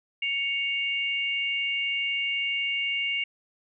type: tone pair together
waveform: sine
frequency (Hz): 2222 / 2800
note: C#7 / F7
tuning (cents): +4 / +4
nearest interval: major third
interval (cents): 400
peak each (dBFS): -28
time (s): 0.22-3.24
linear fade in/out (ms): 5
effects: none